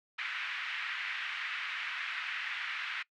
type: band-pass noise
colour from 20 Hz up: white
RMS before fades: -38 dBFS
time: 0.18-3.03 s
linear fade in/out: 10 ms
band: 1400 to 2600 Hz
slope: 24 dB/octave
effects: noise-tail reverb RT60 0.1 s tail -22 dB re dry